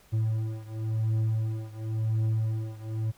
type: beating tone pair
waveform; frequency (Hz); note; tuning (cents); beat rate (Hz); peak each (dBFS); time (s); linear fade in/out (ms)
triangle; 110 / 110.94; A2 / A2; 0 / +15; 0.94; -26 / -28; 0.12-3.12; 20
effects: pink hiss -59 dBFS RMS until 3.17 s